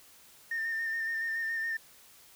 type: tone with vibrato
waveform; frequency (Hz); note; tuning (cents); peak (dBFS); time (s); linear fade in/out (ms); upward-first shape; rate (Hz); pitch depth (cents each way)
sine; 1814; A#6; -48; -29; 0.51-1.77; 5; square; 7.1; 22
effects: tanh soft clip ceiling -27 dBFS + white hiss -57 dBFS RMS until 2.35 s